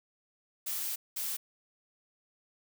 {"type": "noise bursts at uneven times", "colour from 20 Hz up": "blue", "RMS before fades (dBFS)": -35, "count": 2, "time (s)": [[0.66, 0.96], [1.16, 1.37]], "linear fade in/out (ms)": 10, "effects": []}